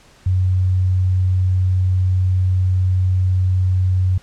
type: tone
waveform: sine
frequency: 92.5 Hz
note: F#2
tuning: in tune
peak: -13 dBFS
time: 0.26-4.18 s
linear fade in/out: 5 ms
effects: pink hiss -49 dBFS RMS until 4.22 s + low-pass 8000 Hz 12 dB/octave